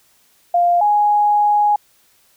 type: tone pair in turn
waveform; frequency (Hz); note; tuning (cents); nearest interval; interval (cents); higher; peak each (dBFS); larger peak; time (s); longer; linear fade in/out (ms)
sine; 698.5 / 830.7; F5 / G#5; 0 / 0; minor third; 300; second; -11; neither; 0.54-0.81 / 0.81-1.76; second; 5
effects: white hiss -56 dBFS RMS until 2.36 s